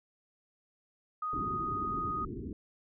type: tone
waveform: sine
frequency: 1244.5 Hz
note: D#6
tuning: in tune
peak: -32 dBFS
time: 1.22-2.25 s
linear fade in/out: 5 ms
type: low-pass noise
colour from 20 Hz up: white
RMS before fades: -40 dBFS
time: 1.33-2.53 s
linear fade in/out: 2 ms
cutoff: 410 Hz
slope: 96 dB/octave
effects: none